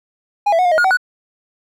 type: tone with pitch steps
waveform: triangle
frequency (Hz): 821 / 663 / 732 / 709 / 630 / 1433 / 758 / 1475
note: G#5 / E5 / F#5 / F5 / D#5 / F6 / F#5 / F#6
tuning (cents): -20 / +10 / -19 / +26 / +21 / +44 / +42 / -6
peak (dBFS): -9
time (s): 0.46-0.972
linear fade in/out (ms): 10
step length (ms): 64
effects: none